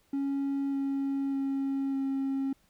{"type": "tone with pitch steps", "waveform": "triangle", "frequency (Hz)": [277, 274.9, 272.9, 270.8], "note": ["C#4", "C#4", "C#4", "C#4"], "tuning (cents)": [-1, -14, -27, -40], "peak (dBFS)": -25, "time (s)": [0.13, 2.53], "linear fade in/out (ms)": 5, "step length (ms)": 600, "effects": ["tanh soft clip ceiling -22 dBFS", "pink hiss -68 dBFS RMS until 2.69 s"]}